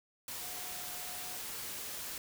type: tone in noise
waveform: sine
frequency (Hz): 724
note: F#5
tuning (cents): -38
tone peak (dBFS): -53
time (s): 0.42-1.37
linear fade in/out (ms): 2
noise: white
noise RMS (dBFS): -42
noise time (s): 0.28-2.18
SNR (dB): -14
effects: none